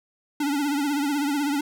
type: tone with vibrato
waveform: square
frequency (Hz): 287.2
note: D4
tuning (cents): -39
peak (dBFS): -23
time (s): 0.4-1.61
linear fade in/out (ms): 5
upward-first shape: triangle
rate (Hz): 16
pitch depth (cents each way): 93
effects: none